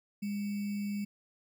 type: tone with sample-and-hold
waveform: sine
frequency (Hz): 204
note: G#3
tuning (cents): -31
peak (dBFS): -32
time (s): 0.22-1.05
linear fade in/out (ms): 10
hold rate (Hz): 2450
effects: none